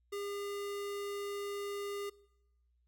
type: tone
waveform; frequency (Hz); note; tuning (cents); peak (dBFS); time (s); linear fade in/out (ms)
square; 404.3; G#4; -46; -38; 0.12-2.1; 10
effects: noise-tail reverb RT60 0.9 s tail -22 dB re dry + added 60 Hz sine -70 dBFS peak until 2.87 s